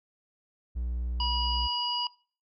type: tone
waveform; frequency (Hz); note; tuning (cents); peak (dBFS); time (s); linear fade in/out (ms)
triangle; 60.3; B1; -41; -27; 0.75-1.68; 20
type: harmonic tone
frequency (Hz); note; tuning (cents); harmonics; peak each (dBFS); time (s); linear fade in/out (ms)
970; B5; -31; 1 / 3 / 5; -32 / -32 / -32; 1.2-2.07; 2
effects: noise-tail reverb RT60 0.4 s tail -22 dB re dry